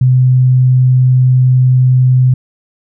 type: tone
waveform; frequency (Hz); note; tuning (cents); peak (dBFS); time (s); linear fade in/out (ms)
sine; 127.8; C3; -40; -5; 0.01-2.34; 5
effects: none